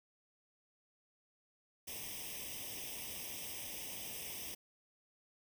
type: noise with comb filter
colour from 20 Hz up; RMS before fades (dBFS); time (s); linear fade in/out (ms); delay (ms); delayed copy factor
white; -45; 1.87-4.55; 10; 0.35; +0.95
effects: none